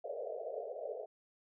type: band-pass noise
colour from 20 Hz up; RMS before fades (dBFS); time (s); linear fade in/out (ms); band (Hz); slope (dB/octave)
white; -42; 0.04-1.06; 10; 420 to 690; 96
effects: none